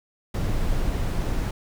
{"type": "noise", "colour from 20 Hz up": "brown", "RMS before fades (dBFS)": -24, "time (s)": [0.34, 1.51], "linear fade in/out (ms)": 5, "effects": []}